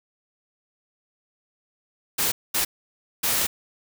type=noise bursts at uneven times; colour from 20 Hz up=white; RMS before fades=-23 dBFS; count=3; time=2.18-2.32 / 2.54-2.65 / 3.23-3.47 s; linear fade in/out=10 ms; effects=none